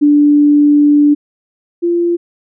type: tone pair in turn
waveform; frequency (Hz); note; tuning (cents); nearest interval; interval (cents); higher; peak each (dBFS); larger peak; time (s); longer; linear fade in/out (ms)
sine; 292.8 / 344.4; D4 / F4; -5 / -24; minor third; 281; second; -5 / -10; first; 0.01-1.15 / 1.82-2.17; first; 20
effects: none